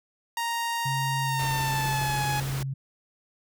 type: tone with pitch glide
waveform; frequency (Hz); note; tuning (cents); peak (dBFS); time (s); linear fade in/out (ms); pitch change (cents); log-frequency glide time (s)
sawtooth; 932.3 to 840.2; A#5 to G#5; 0 to +20; -23; 0.37-2.4; 2; -180; 1.22-2.23
type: tone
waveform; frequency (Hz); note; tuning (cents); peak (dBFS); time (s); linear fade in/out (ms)
sine; 135.2; C#3; -43; -28; 0.85-2.74; 10
type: noise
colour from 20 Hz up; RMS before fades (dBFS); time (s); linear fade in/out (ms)
pink; -36; 1.39-2.63; 2
effects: none